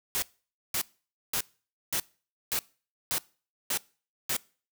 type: noise bursts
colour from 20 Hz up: white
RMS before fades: -29 dBFS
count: 8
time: 0.15-4.366 s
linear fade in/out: 0 ms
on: 72 ms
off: 520 ms
effects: noise-tail reverb RT60 0.4 s tail -23 dB re dry